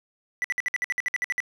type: tone bursts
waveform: triangle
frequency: 1975.5 Hz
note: B6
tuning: in tune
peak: -21 dBFS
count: 13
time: 0.42-1.403 s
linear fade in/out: 0 ms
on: 23 ms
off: 57 ms
effects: none